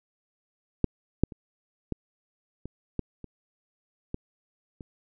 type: clicks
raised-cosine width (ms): 3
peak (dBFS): -8 / -7 / -28 / -16 / -24 / -15 / -27 / -18 / -28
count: 9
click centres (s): 0.843 / 1.236 / 1.322 / 1.923 / 2.656 / 2.993 / 3.243 / 4.144 / 4.808
effects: none